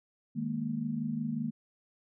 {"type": "chord", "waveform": "sine", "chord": "D# suspended fourth", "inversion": "none", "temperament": "equal", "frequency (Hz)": [155.56, 207.7, 233.1], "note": ["D#3", "G#3", "A#3"], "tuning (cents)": [0, 0, 0], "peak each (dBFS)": [-37, -37, -33], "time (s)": [0.35, 1.51], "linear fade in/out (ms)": 20, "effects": []}